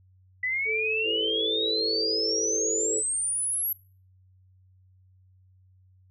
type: exponential sweep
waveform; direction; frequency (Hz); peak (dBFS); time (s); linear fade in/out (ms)
sine; up; 1976 to 11820; -25; 0.43-3.73; 5
type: tone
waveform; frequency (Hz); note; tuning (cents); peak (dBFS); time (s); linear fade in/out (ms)
sine; 439.1; A4; -4; -29; 0.65-3.03; 50
type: chord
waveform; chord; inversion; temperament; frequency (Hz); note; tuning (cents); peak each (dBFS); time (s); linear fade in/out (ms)
sine; C# half-diminished seventh; first; just; 332.6 / 399.1 / 498.9 / 554.4; E4 / G4 / B4 / C#5; +16 / +31 / +17 / 0; -35 / -39 / -37 / -41; 1.03-3.02; 50
effects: noise-tail reverb RT60 0.4 s tail -22 dB re dry + added 93 Hz sine -56 dBFS peak until 6.1 s